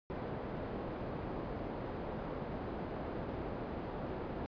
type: low-pass noise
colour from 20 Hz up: white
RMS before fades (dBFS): -41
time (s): 0.1-4.46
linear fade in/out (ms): 0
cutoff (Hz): 550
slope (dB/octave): 12
effects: resampled to 11025 Hz